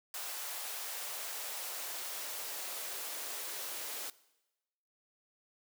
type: noise with high-pass filter sweep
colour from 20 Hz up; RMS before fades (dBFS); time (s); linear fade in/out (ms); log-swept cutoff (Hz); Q
white; -41; 0.14-4.1; 2; 690 to 400; 1.3
effects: noise-tail reverb RT60 1.0 s tail -20 dB re dry